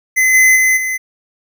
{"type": "tone with level steps", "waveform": "square", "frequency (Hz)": 2039, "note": "C7", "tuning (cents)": -45, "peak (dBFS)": [-10, -7, -10, -17], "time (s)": [0.16, 0.98], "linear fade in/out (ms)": 20, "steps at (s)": [0.33, 0.55, 0.76], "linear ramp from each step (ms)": 20, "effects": []}